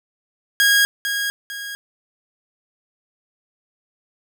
sawtooth tone with echo, 1638 Hz, G#6, 24 cents flat, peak -9 dBFS, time 0.6-0.85 s, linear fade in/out 0 ms, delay 450 ms, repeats 2, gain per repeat -8 dB, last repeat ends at 1.75 s, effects none

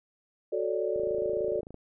sine chord, D major seventh, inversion first, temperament equal with one note detuned, 370 / 440 / 554.4 / 591.1 Hz, F#4 / A4 / C#5 / D5, 0 / 0 / 0 / +11 cents, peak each -32 / -31 / -35 / -32 dBFS, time 0.52-1.61 s, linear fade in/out 10 ms
click train, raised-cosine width 2 ms, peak -31 dBFS, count 22, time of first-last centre 0.96-1.744 s, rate 26.8 Hz
effects none

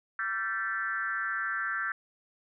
sine tone with frequency modulation, 1559 Hz, G6, 10 cents flat, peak -29 dBFS, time 0.19-1.92 s, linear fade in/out 2 ms, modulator 202 Hz, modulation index 1.3, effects none

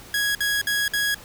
sawtooth tone bursts, 1661.2 Hz, G#6, in tune, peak -17 dBFS, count 4, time 0.14-1.145 s, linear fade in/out 2 ms, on 210 ms, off 55 ms, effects pink hiss -44 dBFS RMS until 1.24 s

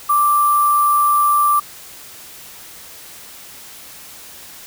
sine tone with sample-and-hold, 1174.7 Hz, D6, in tune, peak -11 dBFS, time 0.09-1.6 s, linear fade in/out 10 ms, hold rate 11025 Hz, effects white hiss -38 dBFS RMS until 4.66 s

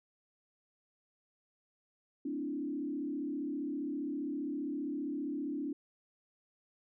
sine tone with frequency modulation, 289.6 Hz, D4, 24 cents flat, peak -34 dBFS, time 2.25-5.73 s, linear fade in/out 5 ms, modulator 35.1 Hz, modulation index 1.1, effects none

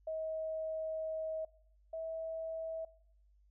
sine tone pair in turn, 636 / 648.2 Hz, D#5 / E5, +38 / -29 cents, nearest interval unison, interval 33 cents, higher second, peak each -36 / -38 dBFS, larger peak first, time 0.07-1.45 / 1.93-2.85 s, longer first, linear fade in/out 5 ms, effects noise-tail reverb RT60 0.8 s tail -22 dB re dry + added 50 Hz sine -64 dBFS peak until 3.5 s

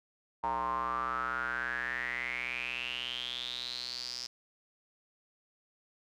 square tone with band-pass filter sweep, 61.74 Hz, B1, in tune, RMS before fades -36 dBFS, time 0.43-4.27 s, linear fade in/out 10 ms, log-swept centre 920 to 5200 Hz, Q 9.3, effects none

